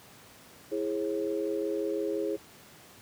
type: chord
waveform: sine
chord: C# minor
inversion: first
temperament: equal with one note detuned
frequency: 329.6 / 415.3 / 540.1 Hz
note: E4 / G#4 / C#5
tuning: 0 / 0 / -45 cents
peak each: -33 / -31 / -35 dBFS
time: 0.71-2.37 s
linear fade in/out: 20 ms
effects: pink hiss -53 dBFS RMS until 3.01 s + high-pass 100 Hz 12 dB/octave